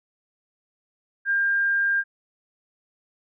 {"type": "tone", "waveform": "sine", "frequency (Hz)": 1601, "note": "G6", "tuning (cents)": 36, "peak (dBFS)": -19, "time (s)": [1.25, 2.04], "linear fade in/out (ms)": 50, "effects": []}